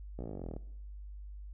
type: slowing click train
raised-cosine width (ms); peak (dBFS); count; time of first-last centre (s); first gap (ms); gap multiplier
2; -28; 19; 0.19-0.565; 16; 1.03
effects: noise-tail reverb RT60 0.8 s tail -19 dB re dry + added 50 Hz sine -43 dBFS peak until 1.53 s